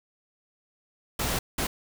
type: noise bursts at uneven times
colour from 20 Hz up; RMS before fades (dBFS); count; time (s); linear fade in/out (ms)
pink; -28; 2; 1.19-1.39 / 1.58-1.67; 5
effects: none